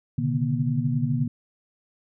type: tone cluster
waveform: sine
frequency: 122.4 / 138.7 / 150.3 / 239.2 Hz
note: B2 / C#3 / D3 / A#3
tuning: -15 / +1 / +40 / +45 cents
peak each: -27 dBFS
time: 0.18-1.28 s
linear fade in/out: 5 ms
effects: none